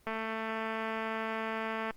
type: click train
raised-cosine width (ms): 0.5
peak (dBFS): -21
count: 409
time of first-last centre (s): 0.07-1.908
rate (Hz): 222
effects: pink hiss -65 dBFS RMS until 1.96 s + Opus 24 kbps